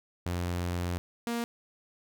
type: tone pair in turn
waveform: sawtooth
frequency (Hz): 88 / 234.9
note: F2 / A#3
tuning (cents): +14 / +13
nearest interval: octave + perfect fourth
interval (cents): 1699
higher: second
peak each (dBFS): -26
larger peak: neither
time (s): 0.26-0.98 / 1.27-1.44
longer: first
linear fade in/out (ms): 0
effects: none